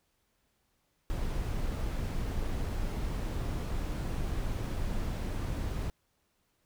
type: noise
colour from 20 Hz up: brown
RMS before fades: -33 dBFS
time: 1.1-5.9 s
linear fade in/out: 0 ms
effects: pink hiss -75 dBFS RMS until 6.65 s